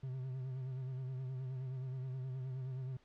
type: tone with vibrato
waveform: triangle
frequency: 130 Hz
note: C3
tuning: 11 cents flat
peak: -37 dBFS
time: 0.03-2.97 s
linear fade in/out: 5 ms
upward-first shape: sine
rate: 9.5 Hz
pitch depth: 49 cents each way
effects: pink hiss -70 dBFS RMS until 3.04 s + low-pass 4000 Hz 12 dB/octave